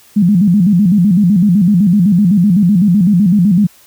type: tone with vibrato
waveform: sine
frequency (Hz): 190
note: F#3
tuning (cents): +46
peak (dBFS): -6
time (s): 0.16-3.67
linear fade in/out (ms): 10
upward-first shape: square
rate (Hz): 7.9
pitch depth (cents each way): 160
effects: white hiss -45 dBFS RMS until 3.86 s